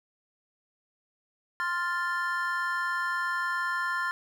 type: chord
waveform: triangle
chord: F major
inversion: second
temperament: equal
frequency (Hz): 1046.5 / 1396.9 / 1760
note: C6 / F6 / A6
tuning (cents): 0 / 0 / 0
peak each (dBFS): -30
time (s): 1.6-4.11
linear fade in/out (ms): 0
effects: 10-bit